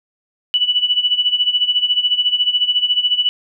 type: tone with tremolo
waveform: sine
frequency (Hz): 2960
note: F#7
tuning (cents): 0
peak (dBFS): -10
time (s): 0.54-3.29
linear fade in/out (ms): 0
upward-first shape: sine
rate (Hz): 14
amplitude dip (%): 80
effects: none